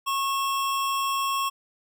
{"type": "tone pair together", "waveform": "square", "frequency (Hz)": [1093.4, 2683], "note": ["C#6", "E7"], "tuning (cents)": [-24, 30], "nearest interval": "octave + major third", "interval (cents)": 1554, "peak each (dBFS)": [-25, -35], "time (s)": [0.06, 1.5], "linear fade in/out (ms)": 20, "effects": []}